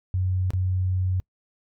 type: tone with dropouts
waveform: sine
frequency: 92.5 Hz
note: F#2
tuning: in tune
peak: -21 dBFS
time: 0.14-1.2 s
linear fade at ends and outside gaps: 0 ms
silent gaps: 0.505-0.535 s
effects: noise-tail reverb RT60 0.1 s tail -26 dB re dry